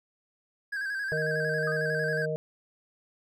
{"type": "tone with vibrato", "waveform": "triangle", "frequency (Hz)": 1610, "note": "G6", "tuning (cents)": 46, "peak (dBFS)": -28, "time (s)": [0.72, 2.26], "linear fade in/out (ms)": 10, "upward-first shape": "square", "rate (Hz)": 11, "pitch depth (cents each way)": 52}
{"type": "harmonic tone", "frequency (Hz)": 155.56, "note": "D#3", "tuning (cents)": 0, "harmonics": [1, 3, 4], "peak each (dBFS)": [-33, -31, -33], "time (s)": [1.12, 2.36], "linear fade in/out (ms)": 0}
{"type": "tone with exponential decay", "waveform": "sine", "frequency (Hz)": 1244.5, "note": "D#6", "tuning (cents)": 0, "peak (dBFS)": -31, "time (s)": [1.67, 1.85], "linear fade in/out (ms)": 5, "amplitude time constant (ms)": 38}
{"effects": []}